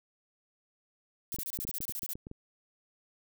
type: noise bursts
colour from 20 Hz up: violet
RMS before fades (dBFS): -37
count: 12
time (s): 1.32-2.133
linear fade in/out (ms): 0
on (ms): 43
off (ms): 27
type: clicks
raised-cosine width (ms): 3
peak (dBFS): -30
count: 11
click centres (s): 1.343 / 1.387 / 1.589 / 1.65 / 1.692 / 1.805 / 1.895 / 2.033 / 2.155 / 2.269 / 2.314
effects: none